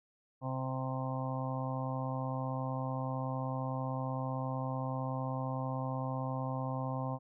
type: harmonic tone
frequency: 130.81 Hz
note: C3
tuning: in tune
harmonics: 1 / 2 / 4 / 5 / 6 / 7 / 8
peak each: -36 / -41 / -43 / -45 / -44 / -45 / -44 dBFS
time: 0.41-7.19 s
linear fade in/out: 50 ms
effects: none